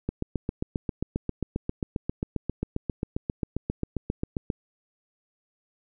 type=click train; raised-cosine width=3 ms; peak=-14 dBFS; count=34; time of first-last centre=0.09-4.502 s; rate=7.48 Hz; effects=none